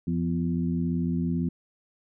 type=harmonic tone with a mistuned harmonic; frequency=86 Hz; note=F2; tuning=26 cents flat; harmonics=1 / 2 / 3 / 4; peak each=-34 / -26 / -29 / -38 dBFS; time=0.07-1.49 s; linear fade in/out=5 ms; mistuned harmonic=3; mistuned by=-55 cents; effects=none